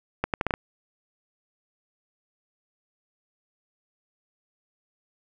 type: accelerating click train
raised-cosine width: 0.5 ms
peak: -9 dBFS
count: 6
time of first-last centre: 0.24-0.539 s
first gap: 98 ms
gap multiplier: 0.75
effects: none